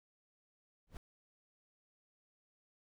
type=noise with exponential growth; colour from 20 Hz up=brown; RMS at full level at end=-41 dBFS; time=0.87-0.97 s; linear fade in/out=1 ms; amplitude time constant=21 ms; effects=none